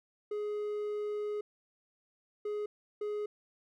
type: tone bursts at uneven times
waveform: triangle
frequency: 418.1 Hz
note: G#4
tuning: 12 cents sharp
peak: -31 dBFS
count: 3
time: 0.31-1.41 / 2.45-2.66 / 3.01-3.26 s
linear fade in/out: 5 ms
effects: none